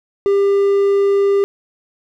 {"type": "tone", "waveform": "triangle", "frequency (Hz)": 398.5, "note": "G4", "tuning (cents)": 28, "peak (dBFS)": -9, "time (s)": [0.26, 1.44], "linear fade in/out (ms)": 0, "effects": []}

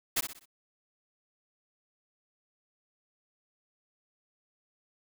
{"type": "noise with echo", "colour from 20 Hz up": "white", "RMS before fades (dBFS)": -28, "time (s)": [0.16, 0.21], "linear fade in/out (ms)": 10, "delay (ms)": 62, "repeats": 4, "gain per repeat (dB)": -8, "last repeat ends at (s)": 0.458, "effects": []}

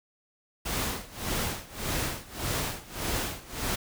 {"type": "noise with tremolo", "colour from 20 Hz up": "pink", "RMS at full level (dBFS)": -29, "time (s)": [0.65, 3.76], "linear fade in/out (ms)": 10, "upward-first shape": "sine", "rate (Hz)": 1.7, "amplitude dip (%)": 90, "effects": []}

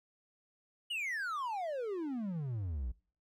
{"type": "exponential sweep", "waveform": "triangle", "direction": "down", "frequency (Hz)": [2983, 55], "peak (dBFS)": -33, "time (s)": [0.9, 2.92], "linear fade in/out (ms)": 10, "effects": ["noise-tail reverb RT60 0.4 s tail -21 dB re dry"]}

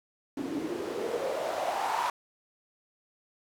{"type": "noise with band-pass filter sweep", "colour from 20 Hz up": "white", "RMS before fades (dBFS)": -32, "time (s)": [0.37, 2.1], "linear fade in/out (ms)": 2, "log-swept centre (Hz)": [260, 990], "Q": 4.9, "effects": []}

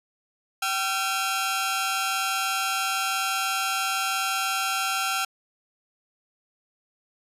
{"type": "tone cluster", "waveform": "sawtooth", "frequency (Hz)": [773, 1363, 2503, 3260], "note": ["G5", "F6", "D#7", "G#7"], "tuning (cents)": [-24, -43, 10, -33], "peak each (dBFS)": [-26, -23, -31, -31], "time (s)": [0.62, 5.25], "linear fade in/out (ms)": 5, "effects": ["resampled to 32000 Hz"]}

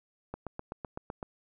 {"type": "click train", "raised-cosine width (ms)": 1, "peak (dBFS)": -23, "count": 8, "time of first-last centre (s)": [0.34, 1.228], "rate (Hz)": 7.88, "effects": []}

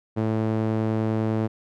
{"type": "tone with band-pass filter", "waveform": "sawtooth", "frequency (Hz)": 110, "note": "A2", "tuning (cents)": 0, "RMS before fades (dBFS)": -24, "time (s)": [0.16, 1.48], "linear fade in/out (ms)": 20, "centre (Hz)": 320, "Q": 0.7, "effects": []}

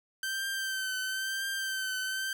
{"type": "tone with vibrato", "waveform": "sawtooth", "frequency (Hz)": 1552, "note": "G6", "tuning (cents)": -18, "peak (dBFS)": -28, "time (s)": [0.23, 2.33], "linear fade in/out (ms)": 2, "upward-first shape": "triangle", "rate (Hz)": 1, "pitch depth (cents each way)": 40, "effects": []}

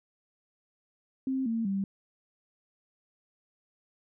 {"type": "tone with pitch steps", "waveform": "sine", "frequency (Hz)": [264.2, 227.4, 195.65], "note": ["C4", "A#3", "G3"], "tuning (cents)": [17, -43, -3], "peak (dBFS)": -27, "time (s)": [1.27, 1.84], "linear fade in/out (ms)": 2, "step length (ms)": 190, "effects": []}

